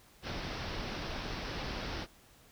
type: low-pass noise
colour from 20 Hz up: pink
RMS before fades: -39 dBFS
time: 0.22-2.07 s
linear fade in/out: 50 ms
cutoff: 5700 Hz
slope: 96 dB/octave
effects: pink hiss -61 dBFS RMS until 2.51 s